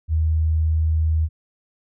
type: tone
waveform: sine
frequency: 79.3 Hz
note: D#2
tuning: 33 cents sharp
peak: -16 dBFS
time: 0.08-1.29 s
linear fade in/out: 50 ms
effects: none